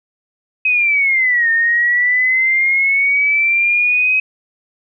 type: linear two-way sweep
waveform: sine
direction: down then up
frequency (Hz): 2539 to 1820 to 2539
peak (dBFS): -11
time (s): 0.65-4.2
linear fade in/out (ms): 5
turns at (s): 1.5
effects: none